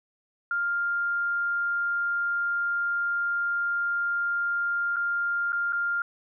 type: tone with dropouts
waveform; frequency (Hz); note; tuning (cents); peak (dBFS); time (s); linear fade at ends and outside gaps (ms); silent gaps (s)
sine; 1400; F6; +4; -24; 0.51-6.02; 2; 4.961-4.966 / 5.522-5.529 / 5.724-5.73
effects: none